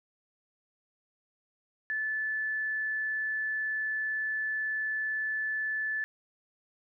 sine tone, 1741 Hz, A6, 19 cents flat, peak -29 dBFS, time 1.9-6.04 s, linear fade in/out 0 ms, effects none

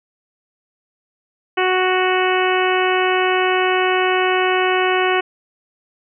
harmonic tone, 370 Hz, F#4, in tune, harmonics 1 / 2 / 3 / 4 / 5 / 6 / 7 / 8, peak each -18 / -21 / -23 / -24 / -25 / -26 / -26 / -27 dBFS, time 1.57-5.21 s, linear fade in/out 10 ms, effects none

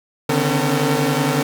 sawtooth tone cluster, 140.5 / 151.5 / 252.5 / 275.2 / 452.9 Hz, C#3 / D#3 / B3 / C#4 / A#4, +24 / -46 / +39 / -12 / -50 cents, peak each -19 dBFS, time 0.29-1.43 s, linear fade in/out 5 ms, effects none

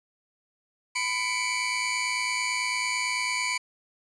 sawtooth tone cluster, 1000 / 2225 / 2334 Hz, B5 / C#7 / D7, +21 / +6 / -11 cents, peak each -28 / -27 / -26 dBFS, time 0.95-3.58 s, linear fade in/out 10 ms, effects resampled to 22050 Hz + 9-bit

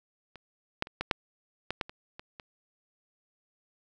clicks, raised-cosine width 0.3 ms, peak -30 / -11 / -28 / -15 / -8 / -15 / -14 / -27 / -26 / -27 dBFS, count 10, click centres 0.357 / 0.824 / 0.871 / 1.01 / 1.112 / 1.706 / 1.812 / 1.895 / 2.195 / 2.398 s, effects none

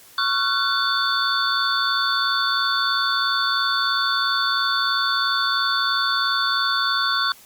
sine tone cluster, 1105 / 1373 / 1496 / 3531 / 4458 Hz, C#6 / F6 / F#6 / A7 / C#8, -6 / -30 / +19 / +5 / +9 cents, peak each -25 dBFS, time 0.18-7.32 s, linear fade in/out 2 ms, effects white hiss -48 dBFS RMS until 7.45 s + Opus 48 kbps

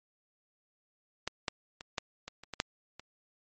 clicks, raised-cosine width 0.2 ms, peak -15 / -13 / -25 / -14 / -23 / -30 / -21 / -9 / -27 dBFS, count 9, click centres 1.276 / 1.482 / 1.809 / 1.982 / 2.28 / 2.436 / 2.537 / 2.601 / 2.996 s, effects MP3 32 kbps

